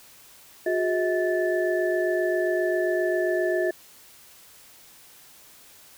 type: tone cluster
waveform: sine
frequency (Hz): 361.3 / 408.8 / 639 / 1749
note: F#4 / G#4 / D#5 / A6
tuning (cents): -41 / -27 / +46 / -11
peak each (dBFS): -24 / -32 / -26 / -31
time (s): 0.66-3.71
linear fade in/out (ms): 5
effects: white hiss -51 dBFS RMS until 5.97 s